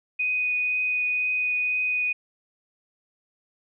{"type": "tone with vibrato", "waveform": "sine", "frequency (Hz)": 2489, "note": "D#7", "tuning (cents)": 0, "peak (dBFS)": -22, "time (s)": [0.19, 2.13], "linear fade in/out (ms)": 10, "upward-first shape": "triangle", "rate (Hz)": 2, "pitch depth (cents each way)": 9, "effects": []}